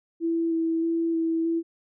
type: tone with vibrato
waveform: sine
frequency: 329.6 Hz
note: E4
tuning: in tune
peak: -22 dBFS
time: 0.2-1.63 s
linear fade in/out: 50 ms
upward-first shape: square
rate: 1.6 Hz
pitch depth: 12 cents each way
effects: none